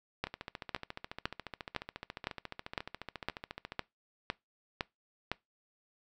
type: two click trains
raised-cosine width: 0.3 ms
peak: -16 / -24 dBFS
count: 11 / 50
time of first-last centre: 0.24-5.316 / 0.27-3.721 s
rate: 1.97 / 14.2 Hz
effects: noise-tail reverb RT60 0.2 s tail -22 dB re dry